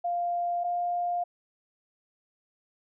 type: tone pair in turn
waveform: sine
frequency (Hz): 698 / 703.3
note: F5 / F5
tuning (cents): -1 / +12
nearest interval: unison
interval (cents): 13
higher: second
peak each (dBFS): -26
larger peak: neither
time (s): 0.04-0.64 / 0.64-1.24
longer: neither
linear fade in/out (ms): 10
effects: none